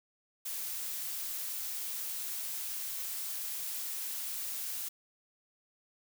blue noise, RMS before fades -38 dBFS, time 0.45-4.89 s, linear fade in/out 10 ms, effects none

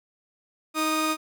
sawtooth tone pair together, 313.5 / 1236 Hz, D#4 / D#6, +13 / -12 cents, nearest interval 2 octaves, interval 2375 cents, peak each -22 dBFS, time 0.74-1.17 s, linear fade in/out 50 ms, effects none

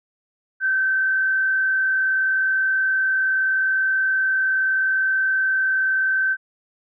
sine tone with frequency modulation, 1545 Hz, G6, 26 cents flat, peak -17 dBFS, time 0.6-6.37 s, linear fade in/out 50 ms, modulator 40.8 Hz, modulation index 0.47, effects none

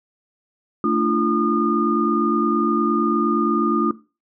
sine tone cluster, 222.9 / 293.7 / 342.3 / 1219 Hz, A3 / D4 / F4 / D#6, +23 / 0 / -35 / -36 cents, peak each -22 dBFS, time 0.84-3.91 s, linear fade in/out 2 ms, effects noise-tail reverb RT60 0.3 s tail -17 dB re dry

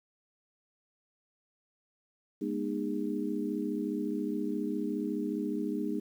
sine tone cluster, 205.6 / 240 / 304.9 / 407.6 Hz, G#3 / B3 / D#4 / G#4, -17 / -49 / -35 / -32 cents, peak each -36 / -36 / -34 / -38 dBFS, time 2.41-6 s, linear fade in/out 10 ms, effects 10-bit

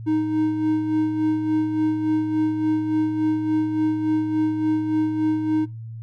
triangle tone with tremolo, 311.1 Hz, D#4, in tune, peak -15 dBFS, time 0.06-5.66 s, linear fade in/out 20 ms, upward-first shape sine, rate 3.5 Hz, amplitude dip 50%, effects noise-tail reverb RT60 0.2 s tail -20 dB re dry + added 113 Hz sine -32 dBFS peak until 6.02 s

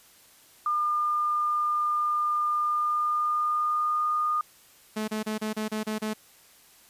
sine tone with pitch glide, 1206 to 1222.1 Hz, D6 to D#6, +46 to -31 cents, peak -23 dBFS, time 0.66-4.41 s, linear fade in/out 2 ms, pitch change +23 cents, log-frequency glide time 2.61-4.03 s
sawtooth tone bursts, 215.8 Hz, A3, 33 cents flat, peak -24 dBFS, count 8, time 4.96-6.137 s, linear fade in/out 10 ms, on 120 ms, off 31 ms
effects white hiss -56 dBFS RMS until 6.89 s + resampled to 32000 Hz

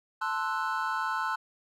triangle chord, F# half-diminished seventh, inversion first, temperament equal, 880 / 1046.5 / 1318.5 / 1480 Hz, A5 / C6 / E6 / F#6, 0 / 0 / 0 / 0 cents, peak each -32 dBFS, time 0.21-1.36 s, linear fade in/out 10 ms, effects none

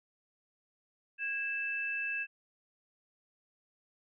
sine tone pair together, 1642 / 2637 Hz, G#6 / E7, -20 / 0 cents, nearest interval minor sixth, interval 820 cents, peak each -37 / -34 dBFS, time 1.18-2.27 s, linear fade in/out 50 ms, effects none

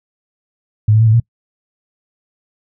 sine tone with pitch steps, 106.7 / 109.5 / 113.4 / 109.3 / 116.9 Hz, G#2 / A2 / A#2 / A2 / A#2, +47 / -8 / -47 / -11 / +5 cents, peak -7 dBFS, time 0.88-1.2 s, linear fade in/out 5 ms, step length 64 ms, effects noise-tail reverb RT60 0.1 s tail -26 dB re dry

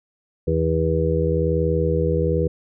harmonic tone, 81.1 Hz, E2, 28 cents flat, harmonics 1 / 2 / 4 / 5 / 6, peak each -23 / -23 / -28 / -25 / -22 dBFS, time 0.47-2.48 s, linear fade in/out 10 ms, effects none

